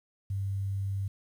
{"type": "tone", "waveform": "sine", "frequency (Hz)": 98, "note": "G2", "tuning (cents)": 0, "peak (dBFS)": -29, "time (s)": [0.3, 1.08], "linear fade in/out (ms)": 5, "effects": ["10-bit"]}